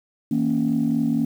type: chord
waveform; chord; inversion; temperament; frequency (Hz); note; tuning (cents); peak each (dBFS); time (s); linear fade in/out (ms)
sine; A# diminished; second; equal with one note detuned; 162.54 / 233.1 / 277.2; E3 / A#3 / C#4; -24 / 0 / 0; -26 / -20 / -22; 0.31-1.25; 5
effects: tanh soft clip ceiling -12 dBFS + 8-bit